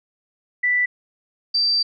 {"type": "tone pair in turn", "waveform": "sine", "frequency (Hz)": [1975.5, 4674], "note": ["B6", "D8"], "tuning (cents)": [0, -9], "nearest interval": "octave + minor third", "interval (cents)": 1491, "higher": "second", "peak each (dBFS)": -16, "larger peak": "neither", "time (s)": [[0.63, 0.86], [1.54, 1.83]], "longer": "second", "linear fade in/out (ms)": 10, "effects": []}